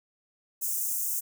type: high-pass noise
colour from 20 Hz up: white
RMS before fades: -30 dBFS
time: 0.61-1.21 s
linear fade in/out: 20 ms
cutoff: 6300 Hz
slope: 48 dB/octave
effects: none